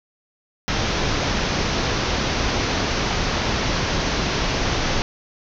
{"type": "low-pass noise", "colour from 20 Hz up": "pink", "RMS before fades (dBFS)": -22, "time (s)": [0.68, 5.02], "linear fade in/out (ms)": 0, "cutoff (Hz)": 6300, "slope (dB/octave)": 96, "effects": []}